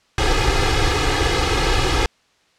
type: noise with comb filter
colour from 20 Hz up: pink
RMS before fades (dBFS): -17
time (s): 0.18-2.06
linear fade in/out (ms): 2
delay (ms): 2.4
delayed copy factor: +0.95
effects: white hiss -59 dBFS RMS until 2.58 s + low-pass 5000 Hz 12 dB/octave